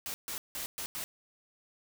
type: noise bursts at uneven times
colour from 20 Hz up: white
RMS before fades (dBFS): -38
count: 5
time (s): 0.06-0.14 / 0.28-0.38 / 0.55-0.66 / 0.78-0.86 / 0.95-1.04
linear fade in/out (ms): 0
effects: none